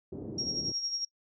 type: low-pass noise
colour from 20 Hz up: white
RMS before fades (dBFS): -39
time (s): 0.12-0.72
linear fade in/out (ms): 5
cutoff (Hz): 390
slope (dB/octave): 24
type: tone with tremolo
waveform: sine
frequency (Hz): 5588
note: F8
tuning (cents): 0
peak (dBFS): -29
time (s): 0.38-1.05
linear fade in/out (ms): 5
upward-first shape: sine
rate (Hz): 11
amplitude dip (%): 55
effects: noise-tail reverb RT60 0.1 s tail -24 dB re dry + high-pass 100 Hz 12 dB/octave